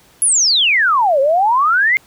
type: exponential two-way sweep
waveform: sine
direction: down then up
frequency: 11140 to 525 to 2158 Hz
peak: -10 dBFS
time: 0.22-1.97 s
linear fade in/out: 0 ms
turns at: 1.2 s
effects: pink hiss -49 dBFS RMS until 2.06 s + high-pass 60 Hz 12 dB/octave